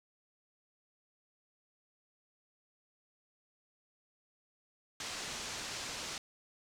white low-pass noise, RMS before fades -42 dBFS, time 5-6.18 s, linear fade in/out 2 ms, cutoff 7000 Hz, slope 24 dB/octave, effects none

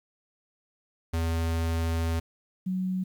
square / sine tone pair in turn, 82.41 / 185.75 Hz, E2 / F#3, 0 / +7 cents, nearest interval octave + major second, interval 1407 cents, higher second, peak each -26 dBFS, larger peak neither, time 1.13-2.2 / 2.66-3.04 s, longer first, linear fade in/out 10 ms, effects 10-bit

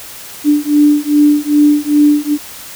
sine beating tone pair, 293.7 / 296.2 Hz, D4 / D4, 0 / +15 cents, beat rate 2.5 Hz, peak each -10 dBFS, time 0.44-2.38 s, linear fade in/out 50 ms, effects white hiss -31 dBFS RMS until 2.75 s

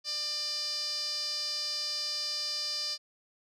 sawtooth tone with band-pass filter, 596 Hz, D5, 25 cents sharp, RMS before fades -34 dBFS, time 0.04-2.98 s, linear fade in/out 50 ms, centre 4900 Hz, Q 9.7, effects none

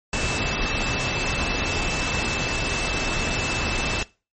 sine tone in noise, 2639 Hz, E7, 1 cent sharp, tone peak -29 dBFS, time 0.13-4.03 s, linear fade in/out 2 ms, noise pink, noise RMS -25 dBFS, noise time 0.13-4.03 s, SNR -7 dB, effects noise-tail reverb RT60 0.3 s tail -20 dB re dry + MP3 32 kbps

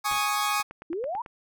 sawtooth chord, Ab suspended fourth, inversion none, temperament equal, 830.6 / 1108.7 / 1244.5 Hz, Ab5 / Db6 / Eb6, 0 / 0 / 0 cents, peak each -25 dBFS, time 0.04-0.63 s, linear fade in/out 20 ms
pink noise with exponential decay, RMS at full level -40 dBFS, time 0.11-0.32 s, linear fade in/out 0 ms, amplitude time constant 44 ms
click train, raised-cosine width 0.5 ms, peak -27 dBFS, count 7, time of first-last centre 0.6-1.262 s, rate 9.07 Hz
sine exponential sweep, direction up, 310 to 1005 Hz, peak -28 dBFS, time 0.9-1.22 s, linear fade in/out 5 ms
effects none

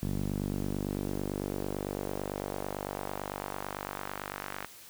sawtooth tone with band-pass filter sweep, 48.96 Hz, G1, 1 cent flat, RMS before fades -36 dBFS, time 0.02-4.66 s, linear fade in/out 10 ms, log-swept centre 190 to 1600 Hz, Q 1.2, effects white hiss -51 dBFS RMS until 4.89 s

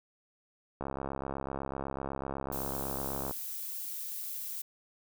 click train, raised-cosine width 1 ms, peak -22 dBFS, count 171, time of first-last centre 0.81-3.31 s, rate 68 Hz
violet noise, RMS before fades -39 dBFS, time 2.52-4.62 s, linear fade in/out 5 ms
effects none

